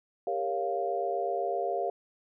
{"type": "chord", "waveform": "sine", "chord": "G half-diminished seventh", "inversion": "none", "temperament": "equal with one note detuned", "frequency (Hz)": [398.4, 466.2, 554.4, 698.5], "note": ["G4", "Bb4", "Db5", "F5"], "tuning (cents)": [28, 0, 0, 0], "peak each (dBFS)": [-34, -35, -35, -31], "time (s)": [0.27, 1.9], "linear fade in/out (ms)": 2, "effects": []}